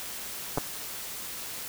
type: clicks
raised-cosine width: 1 ms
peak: -13 dBFS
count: 2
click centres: 0.575 / 0.582 s
effects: white hiss -38 dBFS RMS until 1.68 s